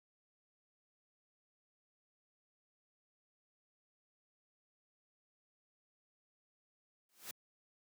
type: noise with exponential growth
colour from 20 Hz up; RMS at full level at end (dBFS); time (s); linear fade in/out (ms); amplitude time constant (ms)
white; -42; 7.09-7.31; 2; 47
effects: high-pass 150 Hz 12 dB/octave